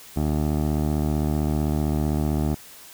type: tone with low-pass filter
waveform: 15% pulse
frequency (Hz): 75.6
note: D#2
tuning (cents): -49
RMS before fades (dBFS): -23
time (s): 0.16-2.55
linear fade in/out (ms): 10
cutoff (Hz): 650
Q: 0.91
effects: white hiss -45 dBFS RMS until 2.93 s